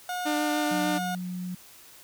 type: tone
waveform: 30% pulse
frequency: 722 Hz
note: F#5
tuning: 43 cents flat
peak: -27 dBFS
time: 0.09-1.15 s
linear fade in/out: 2 ms
type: tone with vibrato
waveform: sawtooth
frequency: 300 Hz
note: D4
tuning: 37 cents sharp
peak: -22 dBFS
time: 0.25-0.99 s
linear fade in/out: 20 ms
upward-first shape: sine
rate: 6.6 Hz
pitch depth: 10 cents each way
type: tone with pitch glide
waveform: sine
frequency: 183.5 to 180.76 Hz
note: F#3 to F#3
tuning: -14 to -40 cents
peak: -31 dBFS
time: 0.71-1.55 s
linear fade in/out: 5 ms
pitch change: -26 cents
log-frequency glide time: 0.91-1.23 s
effects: white hiss -51 dBFS RMS until 2.03 s

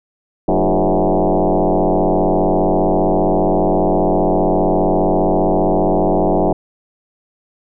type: tone with frequency modulation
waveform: sine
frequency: 170.2 Hz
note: F3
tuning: 44 cents flat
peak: -11 dBFS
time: 0.48-6.53 s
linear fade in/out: 5 ms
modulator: 95 Hz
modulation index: 6.7
effects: none

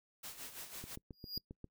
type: noise with tremolo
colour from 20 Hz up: white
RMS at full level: -46 dBFS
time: 0.23-0.96 s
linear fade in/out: 10 ms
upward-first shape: sine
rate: 6 Hz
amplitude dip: 65%
type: click train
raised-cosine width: 3 ms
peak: -34 dBFS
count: 7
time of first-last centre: 0.84-1.643 s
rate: 7.47 Hz
type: tone with exponential growth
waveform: square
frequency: 4852 Hz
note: D#8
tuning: 44 cents flat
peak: -35 dBFS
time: 1.13-1.38 s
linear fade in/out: 2 ms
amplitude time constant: 54 ms
effects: noise-tail reverb RT60 0.1 s tail -25 dB re dry

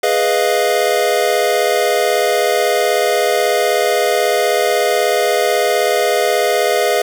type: chord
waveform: square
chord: F half-diminished seventh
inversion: first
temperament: equal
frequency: 415.3 / 493.9 / 622.3 / 698.5 Hz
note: Ab4 / Cb5 / Eb5 / F5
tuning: 0 / 0 / 0 / 0 cents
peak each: -19 dBFS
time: 0.03-7.02 s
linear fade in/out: 5 ms
effects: none

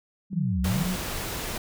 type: linear two-way sweep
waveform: sine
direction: down then up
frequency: 196 to 61.74 to 196 Hz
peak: -25 dBFS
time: 0.3-0.89 s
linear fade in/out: 50 ms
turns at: 0.62 s
type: tone with vibrato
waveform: sine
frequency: 185 Hz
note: F#3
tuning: in tune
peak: -26 dBFS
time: 0.33-0.96 s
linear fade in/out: 2 ms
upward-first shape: sine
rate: 10 Hz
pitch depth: 17 cents each way
type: noise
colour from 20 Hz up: pink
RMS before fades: -32 dBFS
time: 0.64-1.58 s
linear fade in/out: 5 ms
effects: none

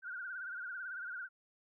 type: tone with vibrato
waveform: sine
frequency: 1480 Hz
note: F#6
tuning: in tune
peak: -40 dBFS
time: 0.02-1.29 s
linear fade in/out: 50 ms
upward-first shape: sine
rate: 18 Hz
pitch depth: 96 cents each way
effects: none

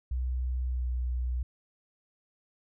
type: tone with pitch glide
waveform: sine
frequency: 63 to 61.85 Hz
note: B1 to B1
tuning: +35 to +3 cents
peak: -27 dBFS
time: 0.11-1.43 s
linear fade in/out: 5 ms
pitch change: -32 cents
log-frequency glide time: 0.67-0.88 s
effects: tanh soft clip ceiling -23 dBFS

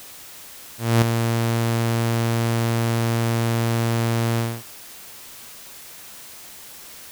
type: tone with ADSR envelope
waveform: sawtooth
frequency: 115.6 Hz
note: A#2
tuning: 14 cents flat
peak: -8 dBFS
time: 0.78-4.63 s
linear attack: 240 ms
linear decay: 5 ms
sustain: -7 dB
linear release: 250 ms
effects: white hiss -41 dBFS RMS until 7.11 s

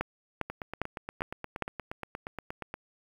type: two click trains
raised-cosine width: 0.5 ms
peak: -14 / -21 dBFS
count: 5 / 20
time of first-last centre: 0.01-1.623 / 0.5-2.741 s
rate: 2.48 / 8.48 Hz
effects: 8-bit

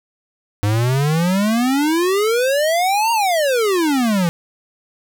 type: exponential two-way sweep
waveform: square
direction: up then down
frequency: 100.4 to 941 to 164.3 Hz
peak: -15 dBFS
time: 0.63-4.29 s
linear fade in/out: 0 ms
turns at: 3.12 s
effects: none

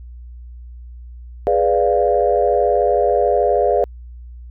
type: chord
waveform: sine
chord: G# diminished seventh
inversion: none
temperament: equal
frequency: 415.3 / 493.9 / 587.3 / 698.5 Hz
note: G#4 / B4 / D5 / F5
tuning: 0 / 0 / 0 / 0 cents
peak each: -18 dBFS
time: 1.47-3.84 s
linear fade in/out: 0 ms
effects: tanh soft clip ceiling -2 dBFS + added 60 Hz sine -33 dBFS peak until 4.5 s

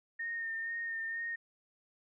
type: tone with vibrato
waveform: sine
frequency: 1832 Hz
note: A#6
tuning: 31 cents flat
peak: -35 dBFS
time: 0.19-1.36 s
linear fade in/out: 10 ms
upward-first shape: sine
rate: 2.1 Hz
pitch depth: 22 cents each way
effects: none

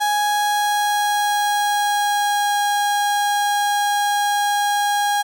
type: tone with pitch glide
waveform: 35% pulse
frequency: 830.6 to 819.6 Hz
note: G#5 to G#5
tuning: 0 to -23 cents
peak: -15 dBFS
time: 0-5.23 s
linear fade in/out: 20 ms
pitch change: -23 cents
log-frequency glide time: 0.15-2.62 s
effects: none

